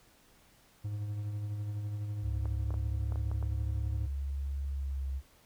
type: tone with tremolo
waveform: triangle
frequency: 103.9 Hz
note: G#2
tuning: 1 cent sharp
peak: -30 dBFS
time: 0.84-4.07 s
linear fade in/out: 10 ms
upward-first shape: triangle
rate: 12 Hz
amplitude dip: 40%
type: tone with pitch glide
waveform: sine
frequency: 69.2 to 67.35 Hz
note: C#2 to C#2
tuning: -2 to -49 cents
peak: -32 dBFS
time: 2.21-5.22 s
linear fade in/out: 50 ms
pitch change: -47 cents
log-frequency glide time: 4.67-5.09 s
type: clicks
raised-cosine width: 1 ms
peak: -31 dBFS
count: 7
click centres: 2.456 / 2.706 / 2.741 / 3.122 / 3.158 / 3.315 / 3.427 s
effects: pink hiss -63 dBFS RMS until 5.45 s